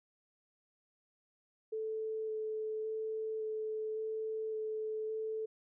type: tone with vibrato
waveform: sine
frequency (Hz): 436.6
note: A4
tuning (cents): -13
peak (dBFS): -35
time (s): 1.72-5.46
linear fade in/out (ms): 10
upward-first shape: square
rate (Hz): 0.89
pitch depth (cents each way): 8
effects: none